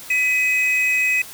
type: tone pair together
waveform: triangle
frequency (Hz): 1996.9 / 2532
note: B6 / D#7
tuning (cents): +19 / +30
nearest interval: major third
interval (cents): 411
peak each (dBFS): -22 / -15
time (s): 0.1-1.22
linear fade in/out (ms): 5
effects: white hiss -38 dBFS RMS until 1.33 s